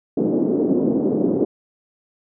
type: band-pass noise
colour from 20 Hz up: pink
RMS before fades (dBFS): -19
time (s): 0.17-1.45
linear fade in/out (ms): 5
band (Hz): 220 to 430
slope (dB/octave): 24
effects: none